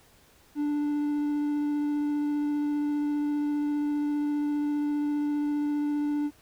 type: tone with vibrato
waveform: triangle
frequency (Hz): 293.7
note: D4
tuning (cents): 0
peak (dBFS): -23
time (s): 0.55-6.31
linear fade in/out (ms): 50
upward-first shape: sine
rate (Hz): 15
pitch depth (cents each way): 8
effects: pink hiss -59 dBFS RMS until 6.41 s